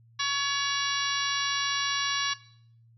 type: harmonic tone with a mistuned harmonic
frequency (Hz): 565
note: C#5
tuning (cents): +33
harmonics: 2 / 3 / 4 / 5 / 6 / 7 / 8 / 9 / 10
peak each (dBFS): -32 / -33 / -37 / -36 / -35 / -33 / -40 / -40 / -36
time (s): 0.19-2.34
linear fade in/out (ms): 10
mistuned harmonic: 2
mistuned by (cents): -22
effects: noise-tail reverb RT60 0.6 s tail -17 dB re dry + added 115 Hz sine -55 dBFS peak until 2.97 s